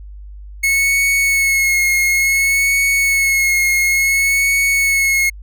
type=tone with vibrato; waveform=45% pulse; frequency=2187 Hz; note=C#7; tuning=24 cents flat; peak=-12 dBFS; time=0.63-5.3 s; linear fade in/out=10 ms; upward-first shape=sine; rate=0.57 Hz; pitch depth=26 cents each way; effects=added 50 Hz sine -31 dBFS peak until 5.42 s